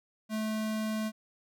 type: tone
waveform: square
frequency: 217.2 Hz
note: A3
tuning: 22 cents flat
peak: -31 dBFS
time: 0.29-1.12 s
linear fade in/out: 50 ms
effects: none